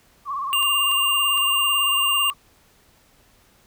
sine tone with vibrato, 1114 Hz, C#6, 8 cents sharp, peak -24 dBFS, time 0.25-2.34 s, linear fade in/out 50 ms, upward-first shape sine, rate 18 Hz, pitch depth 91 cents each way
square tone, 2800 Hz, F7, 4 cents sharp, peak -19 dBFS, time 0.53-2.3 s, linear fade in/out 0 ms
clicks, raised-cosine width 0.2 ms, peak -21 dBFS, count 3, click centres 0.628 / 0.915 / 1.376 s
effects pink hiss -57 dBFS RMS until 3.66 s

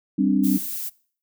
sine chord, G suspended fourth, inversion none, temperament equal, 196 / 261.6 / 293.7 Hz, G3 / C4 / D4, 0 / 0 / 0 cents, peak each -21 dBFS, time 0.18-0.58 s, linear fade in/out 10 ms
violet noise, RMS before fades -30 dBFS, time 0.43-0.9 s, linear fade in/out 20 ms
effects noise-tail reverb RT60 0.5 s tail -23 dB re dry

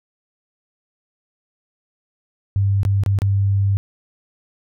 sine tone with dropouts, 99 Hz, G2, 18 cents sharp, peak -14 dBFS, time 2.56-3.77 s, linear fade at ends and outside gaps 0 ms, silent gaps 2.832-2.851 / 3.036-3.062 / 3.188-3.219 s, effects none

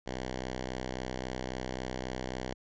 5% pulse tone, 63.7 Hz, C2, 46 cents flat, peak -24 dBFS, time 0.06-2.54 s, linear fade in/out 10 ms, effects resampled to 16000 Hz

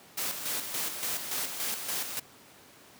white noise with tremolo, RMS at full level -32 dBFS, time 0.17-2.2 s, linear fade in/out 10 ms, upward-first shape square, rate 3.5 Hz, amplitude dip 50%, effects pink hiss -54 dBFS RMS until 2.99 s + high-pass 150 Hz 12 dB/octave

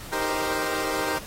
15% pulse chord, C minor seventh, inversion first, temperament equal, 311.1 / 392 / 466.2 / 523.3 Hz, Eb4 / G4 / Bb4 / C5, 0 / 0 / 0 / 0 cents, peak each -25 dBFS, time 0.12-1.19 s, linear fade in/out 10 ms, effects pink hiss -41 dBFS RMS until 1.26 s + AAC 48 kbps

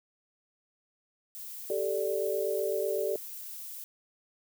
violet noise, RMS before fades -42 dBFS, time 1.35-3.84 s, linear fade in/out 0 ms
sine chord, G suspended second, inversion none, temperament equal, 392 / 440 / 587.3 Hz, G4 / A4 / D5, 0 / 0 / 0 cents, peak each -32 dBFS, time 1.7-3.16 s, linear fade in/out 2 ms
effects none

